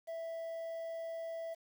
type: tone with quantisation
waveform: triangle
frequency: 659.3 Hz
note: E5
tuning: in tune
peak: -37 dBFS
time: 0.07-1.55 s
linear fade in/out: 20 ms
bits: 10
effects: none